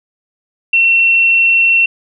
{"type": "tone", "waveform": "sine", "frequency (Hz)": 2713, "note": "E7", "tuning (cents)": 49, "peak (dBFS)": -7, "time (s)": [0.73, 1.86], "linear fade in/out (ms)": 5, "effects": []}